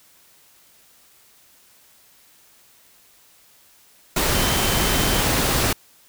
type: tone in noise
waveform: sine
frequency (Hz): 3084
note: G7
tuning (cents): -29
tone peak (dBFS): -30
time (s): 4.34-5.21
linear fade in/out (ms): 5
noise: pink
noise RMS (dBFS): -20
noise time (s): 4.16-5.73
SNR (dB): -13
effects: white hiss -54 dBFS RMS until 6.08 s